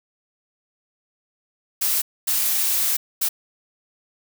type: noise bursts at uneven times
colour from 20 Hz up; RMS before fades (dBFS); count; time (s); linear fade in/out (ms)
blue; -21; 3; 1.81-2.02 / 2.27-2.97 / 3.21-3.29; 10
effects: none